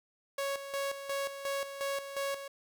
sawtooth tone with tremolo, 554.4 Hz, C#5, in tune, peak -28 dBFS, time 0.38-2.48 s, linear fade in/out 5 ms, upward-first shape square, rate 2.8 Hz, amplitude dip 65%, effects none

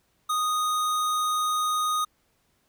square tone, 1241 Hz, D#6, 5 cents flat, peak -24 dBFS, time 0.29-2.05 s, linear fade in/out 10 ms, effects pink hiss -69 dBFS RMS until 2.68 s

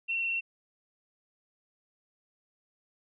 sine tone with frequency modulation, 2715 Hz, F7, 50 cents flat, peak -28 dBFS, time 0.08-0.41 s, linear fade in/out 20 ms, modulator 23.3 Hz, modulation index 1.2, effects none

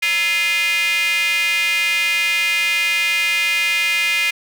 square tone with high-pass filter, 189.4 Hz, F#3, 41 cents sharp, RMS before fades -18 dBFS, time 0.02-4.31 s, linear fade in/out 10 ms, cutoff 2300 Hz, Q 7.7, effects none

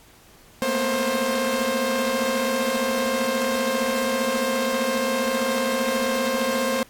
sawtooth tone cluster, 219.6 / 232.7 / 247.7 / 530 Hz, A3 / A#3 / B3 / C5, -3 / -3 / +5 / +22 cents, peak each -28 / -25 / -26 / -19 dBFS, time 0.62-6.83 s, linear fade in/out 0 ms, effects pink hiss -52 dBFS RMS until 6.89 s + AAC 64 kbps

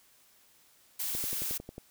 blue noise, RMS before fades -34 dBFS, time 0.99-1.58 s, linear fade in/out 10 ms
click train, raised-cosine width 2 ms, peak -28 dBFS, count 8, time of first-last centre 1.15-1.781 s, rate 11.1 Hz
effects white hiss -63 dBFS RMS until 1.9 s

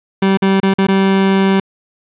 30% pulse tone with dropouts, 193.5 Hz, G3, 22 cents flat, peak -7 dBFS, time 0.22-1.6 s, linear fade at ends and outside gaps 5 ms, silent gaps 0.373-0.421 / 0.602-0.63 / 0.739-0.784 / 0.869-0.884 s, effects resampled to 8000 Hz + 7-bit

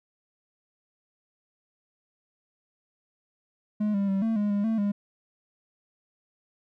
triangle tone with pitch steps, 210.8 / 198.9 / 194.1 / 224.6 / 206.8 / 203 / 223.5 / 203.2 Hz, G#3 / G3 / G3 / A3 / G#3 / G#3 / A3 / G#3, +26 / +25 / -17 / +36 / -7 / -39 / +27 / -38 cents, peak -21 dBFS, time 3.8-4.92 s, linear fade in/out 10 ms, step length 140 ms, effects none

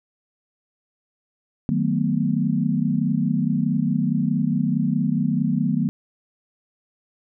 sine chord, B dominant seventh, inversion first, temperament just, 154.34 / 185.21 / 222.2 / 246.9 Hz, D#3 / F#3 / A3 / B3, -14 / +2 / +17 / 0 cents, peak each -24 dBFS, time 1.69-5.89 s, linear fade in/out 0 ms, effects none

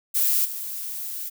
violet noise with level steps, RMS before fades -21 / -32 dBFS, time 0.14-1.3 s, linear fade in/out 20 ms, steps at 0.44 s, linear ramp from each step 20 ms, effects none

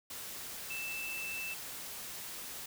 sine tone in noise, 2650 Hz, E7, 9 cents sharp, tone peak -38 dBFS, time 0.7-1.54 s, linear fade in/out 5 ms, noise white, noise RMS -44 dBFS, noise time 0.1-2.66 s, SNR +3 dB, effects none

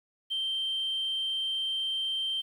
sine tone, 3136 Hz, G7, in tune, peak -27 dBFS, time 0.3-2.42 s, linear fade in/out 20 ms, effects tanh soft clip ceiling -25 dBFS + 10-bit

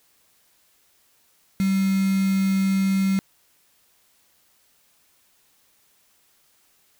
sine tone with quantisation, 192.9 Hz, G3, 28 cents flat, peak -18 dBFS, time 1.6-3.19 s, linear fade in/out 0 ms, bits 5, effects white hiss -62 dBFS RMS until 6.99 s

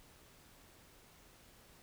silence, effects pink hiss -62 dBFS RMS until 1.82 s

